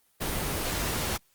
pink noise, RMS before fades -30 dBFS, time 0.2-1.18 s, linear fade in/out 20 ms, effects white hiss -67 dBFS RMS until 1.34 s + Opus 24 kbps

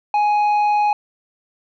sine tone with tanh clipping, 834 Hz, G#5, 7 cents sharp, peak -15 dBFS, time 0.14-0.93 s, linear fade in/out 2 ms, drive 6 dB, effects none

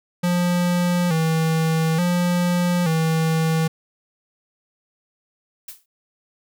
square tone with vibrato, 168.6 Hz, E3, 39 cents sharp, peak -18 dBFS, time 0.23-3.68 s, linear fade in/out 10 ms, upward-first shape square, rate 0.57 Hz, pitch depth 79 cents each way
blue noise with exponential decay, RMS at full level -31 dBFS, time 5.68-5.86 s, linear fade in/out 5 ms, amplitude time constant 37 ms
effects none

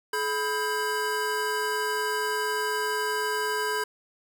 square tone cluster, 426.4 / 991 / 1593 Hz, G#4 / B5 / G6, +46 / +6 / +27 cents, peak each -31 dBFS, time 0.13-3.84 s, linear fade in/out 5 ms, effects none

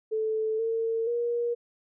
sine tone with pitch steps, 437.8 / 453.1 / 474.7 Hz, A4 / A#4 / A#4, -9 / -49 / +31 cents, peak -25 dBFS, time 0.11-1.55 s, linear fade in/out 20 ms, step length 480 ms, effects none

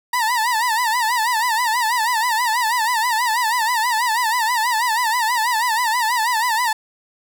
30% pulse tone with vibrato, 932.3 Hz, A#5, in tune, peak -14 dBFS, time 0.13-6.73 s, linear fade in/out 5 ms, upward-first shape sine, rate 6.2 Hz, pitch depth 130 cents each way, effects none

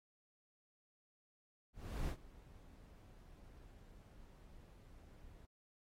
brown noise with ADSR envelope, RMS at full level -38 dBFS, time 1.73-5.46 s, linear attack 350 ms, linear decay 83 ms, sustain -21 dB, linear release 14 ms, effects AAC 48 kbps

